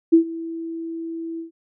sine tone with ADSR envelope, 329.6 Hz, E4, in tune, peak -7 dBFS, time 0.12-1.51 s, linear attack 17 ms, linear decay 100 ms, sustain -20 dB, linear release 120 ms, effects none

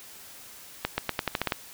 accelerating click train, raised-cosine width 0.3 ms, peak -9 dBFS, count 9, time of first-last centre 0.85-1.522 s, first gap 130 ms, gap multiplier 0.87, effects white hiss -47 dBFS RMS until 1.73 s

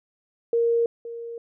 sine tone with echo, 466.2 Hz, A#4, in tune, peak -18 dBFS, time 0.53-0.86 s, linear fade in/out 2 ms, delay 520 ms, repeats 1, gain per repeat -14 dB, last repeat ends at 1.38 s, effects none

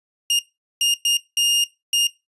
sawtooth tone bursts at uneven times, 2830 Hz, F7, 22 cents sharp, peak -13 dBFS, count 5, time 0.3-0.39 / 0.81-0.94 / 1.05-1.17 / 1.37-1.64 / 1.93-2.07 s, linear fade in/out 2 ms, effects noise-tail reverb RT60 0.2 s tail -17 dB re dry + resampled to 24000 Hz

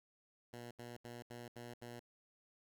10% pulse tone bursts, 119.7 Hz, A#2, 46 cents sharp, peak -40 dBFS, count 6, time 0.53-1.995 s, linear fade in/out 5 ms, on 180 ms, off 77 ms, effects none

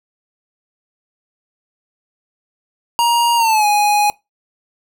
square tone with pitch glide, 943 to 830.5 Hz, A#5 to G#5, +20 to 0 cents, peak -12 dBFS, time 2.99-4.1 s, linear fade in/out 0 ms, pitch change -220 cents, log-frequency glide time 3.36-3.66 s, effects noise-tail reverb RT60 0.2 s tail -22 dB re dry

